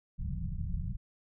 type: low-pass noise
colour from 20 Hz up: pink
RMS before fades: -35 dBFS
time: 0.18-0.97 s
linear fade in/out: 20 ms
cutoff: 190 Hz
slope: 96 dB/octave
effects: none